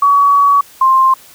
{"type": "tone pair in turn", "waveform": "sine", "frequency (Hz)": [1131, 1054.2], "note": ["C#6", "C6"], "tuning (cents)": [34, 13], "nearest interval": "minor second", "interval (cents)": 121, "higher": "first", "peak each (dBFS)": -6, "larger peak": "neither", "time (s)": [[0.02, 0.61], [0.81, 1.14]], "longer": "first", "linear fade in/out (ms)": 5, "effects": ["white hiss -41 dBFS RMS until 1.34 s"]}